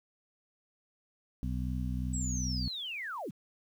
harmonic tone, 62.6 Hz, B1, 24 cents sharp, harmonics 1 / 2 / 3 / 4, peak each -34 / -37 / -39 / -40 dBFS, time 1.43-2.68 s, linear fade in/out 0 ms
sine linear sweep, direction down, 7902 to 110 Hz, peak -36 dBFS, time 2.13-3.31 s, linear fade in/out 10 ms
effects 10-bit

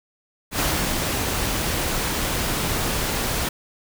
pink noise with ADSR envelope, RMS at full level -21 dBFS, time 0.51-3.49 s, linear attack 85 ms, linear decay 260 ms, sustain -3 dB, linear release 6 ms, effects none

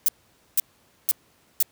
violet noise bursts, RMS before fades -19 dBFS, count 4, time 0.06-1.626 s, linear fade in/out 0 ms, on 24 ms, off 490 ms, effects pink hiss -61 dBFS RMS until 1.71 s + high-pass 80 Hz 12 dB/octave

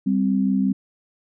sine tone pair together, 195.98 / 261.6 Hz, G3 / C4, 0 / 0 cents, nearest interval perfect fourth, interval 500 cents, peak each -19 / -21 dBFS, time 0.06-0.73 s, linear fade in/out 10 ms, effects none

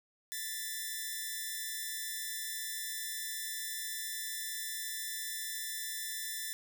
5% pulse tone pair together, 1764.3 / 1983 Hz, A6 / B6, +4 / +7 cents, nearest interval major second, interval 203 cents, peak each -27 / -34 dBFS, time 0.32-6.53 s, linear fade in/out 0 ms, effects none

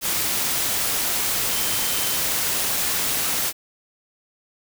sine tone in noise, 3100 Hz, G7, 20 cents flat, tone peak -34 dBFS, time 1.47-2.21 s, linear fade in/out 50 ms, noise white, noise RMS -23 dBFS, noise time 0.01-3.53 s, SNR -14 dB, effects none

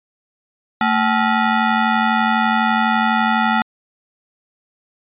20% pulse ring-modulated tone, 540 Hz, C#5, 45 cents flat, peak -6 dBFS, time 0.81-3.62 s, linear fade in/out 2 ms, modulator 316 Hz, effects resampled to 8000 Hz

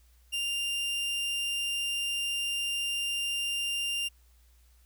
40% pulse tone, 2794 Hz, F7, in tune, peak -28 dBFS, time 0.32-4.09 s, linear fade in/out 20 ms, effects added 60 Hz sine -58 dBFS peak until 4.85 s + white hiss -68 dBFS RMS until 4.85 s

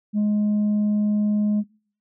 sine tone, 209.1 Hz, G#3, 12 cents sharp, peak -15 dBFS, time 0.13-1.64 s, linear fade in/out 50 ms, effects noise-tail reverb RT60 0.5 s tail -26 dB re dry + tanh soft clip ceiling -17 dBFS

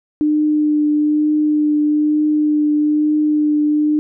sine tone with vibrato, 300.9 Hz, D4, 42 cents sharp, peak -12 dBFS, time 0.21-3.99 s, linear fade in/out 0 ms, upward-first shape triangle, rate 1.1 Hz, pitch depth 15 cents each way, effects none

